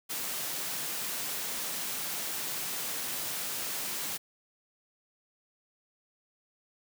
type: high-pass noise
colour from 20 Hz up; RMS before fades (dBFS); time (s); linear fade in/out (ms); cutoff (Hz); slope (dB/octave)
white; -35; 0.09-4.18; 20; 110; 96
effects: none